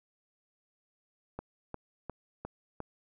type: click train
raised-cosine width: 1 ms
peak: -24 dBFS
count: 5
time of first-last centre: 1.39-2.803 s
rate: 2.83 Hz
effects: none